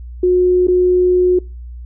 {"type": "tone with dropouts", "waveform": "sine", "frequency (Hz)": 362.3, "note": "F#4", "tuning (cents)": -36, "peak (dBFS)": -9, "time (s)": [0.23, 1.39], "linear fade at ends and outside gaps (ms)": 5, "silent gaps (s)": [0.671, 0.682], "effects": ["noise-tail reverb RT60 0.3 s tail -25 dB re dry", "added 60 Hz sine -28 dBFS peak until 1.85 s"]}